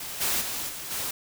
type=noise with level steps; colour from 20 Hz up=white; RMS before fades=-36 / -26 / -32 / -37 / -31 dBFS; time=0-1.11 s; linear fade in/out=5 ms; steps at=0.2 / 0.4 / 0.68 / 0.9 s; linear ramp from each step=20 ms; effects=none